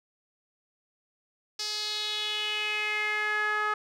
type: tone with band-pass filter sweep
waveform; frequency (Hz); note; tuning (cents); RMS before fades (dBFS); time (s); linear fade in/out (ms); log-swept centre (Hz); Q
sawtooth; 423; G#4; +32; -30; 1.59-3.74; 5; 5000 to 1400; 4.2
effects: none